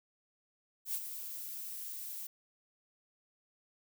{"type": "noise with ADSR envelope", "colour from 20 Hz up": "violet", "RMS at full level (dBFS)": -34, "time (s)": [0.85, 2.27], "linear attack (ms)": 92, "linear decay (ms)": 48, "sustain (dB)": -9, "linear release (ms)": 6, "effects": []}